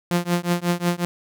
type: tone with tremolo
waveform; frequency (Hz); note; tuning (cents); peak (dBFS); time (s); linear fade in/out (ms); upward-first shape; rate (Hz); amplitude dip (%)
sawtooth; 174.6; F3; 0; -12; 0.11-1.05; 0; triangle; 5.5; 100
effects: none